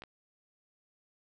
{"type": "clicks", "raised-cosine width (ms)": 0.3, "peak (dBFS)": -30, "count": 2, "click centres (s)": [0.021, 0.037], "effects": []}